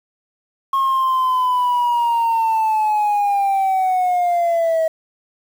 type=linear sweep; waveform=sine; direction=down; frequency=1085 to 639 Hz; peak=-12 dBFS; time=0.73-4.88 s; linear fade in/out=5 ms; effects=tanh soft clip ceiling -13 dBFS + 7-bit